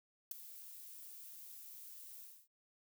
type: noise with ADSR envelope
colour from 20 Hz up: violet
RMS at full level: -37 dBFS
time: 0.31-2.48 s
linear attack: 6 ms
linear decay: 5 ms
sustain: -16 dB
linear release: 270 ms
effects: none